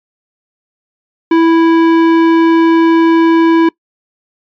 sine tone with tanh clipping, 329.6 Hz, E4, in tune, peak -7 dBFS, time 1.31-3.69 s, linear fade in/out 5 ms, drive 15 dB, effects noise-tail reverb RT60 0.1 s tail -24 dB re dry + MP3 64 kbps

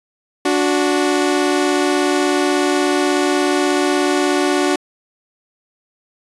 sawtooth tone pair together, 291.1 / 367.6 Hz, D4 / F#4, -15 / -11 cents, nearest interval major third, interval 404 cents, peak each -13 dBFS, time 0.45-4.76 s, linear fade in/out 5 ms, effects resampled to 24000 Hz

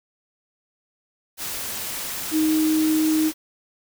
sine tone in noise, 312.7 Hz, D#4, 9 cents sharp, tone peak -17 dBFS, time 2.31-3.32 s, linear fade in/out 50 ms, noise white, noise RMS -30 dBFS, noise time 1.37-3.34 s, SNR +10 dB, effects none

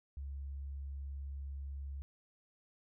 sine tone, 69.3 Hz, C#2, in tune, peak -40 dBFS, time 0.17-2.02 s, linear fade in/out 0 ms, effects none

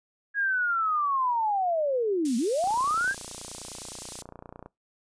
sine linear two-way sweep, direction down then up, 1661.2 to 217.5 to 1661.2 Hz, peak -23 dBFS, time 0.34-3.15 s, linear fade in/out 50 ms, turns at 2.37 s
white high-pass noise, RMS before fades -38 dBFS, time 2.25-4.22 s, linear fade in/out 2 ms, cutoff 3800 Hz, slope 12 dB/octave
click train, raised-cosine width 1 ms, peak -28 dBFS, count 61, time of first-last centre 2.64-4.66 s, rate 29.7 Hz
effects noise-tail reverb RT60 0.2 s tail -23 dB re dry + resampled to 22050 Hz

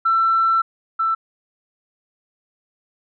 sine tone pair in turn, 1340 / 1330 Hz, E6 / E6, +28 / +15 cents, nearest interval unison, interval 13 cents, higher first, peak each -13 / -16 dBFS, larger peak first, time 0.05-0.62 / 0.99-1.15 s, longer first, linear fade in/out 10 ms, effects tanh soft clip ceiling -9 dBFS

